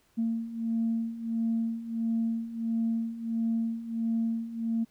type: beating tone pair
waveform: sine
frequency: 226.8 / 228.3 Hz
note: A#3 / A#3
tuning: -47 / -36 cents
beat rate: 1.5 Hz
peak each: -32 / -28 dBFS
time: 0.17-4.85 s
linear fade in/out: 20 ms
effects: tanh soft clip ceiling -20 dBFS + pink hiss -67 dBFS RMS until 4.9 s